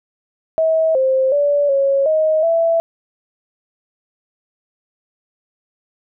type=tone with pitch steps; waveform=sine; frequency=643 / 526 / 577 / 550 / 627 / 664 Hz; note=E5 / C5 / D5 / C#5 / D#5 / E5; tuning=-43 / +9 / -31 / -14 / +13 / +12 cents; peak=-12 dBFS; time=0.58-2.8 s; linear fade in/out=0 ms; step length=370 ms; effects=none